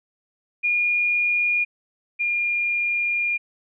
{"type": "tone pair in turn", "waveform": "sine", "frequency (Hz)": [2429, 2412], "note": ["D#7", "D7"], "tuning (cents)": [-42, 46], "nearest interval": "unison", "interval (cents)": 12, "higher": "first", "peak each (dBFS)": [-18, -20], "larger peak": "first", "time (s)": [[0.63, 1.65], [2.19, 3.38]], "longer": "second", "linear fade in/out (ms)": 20, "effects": []}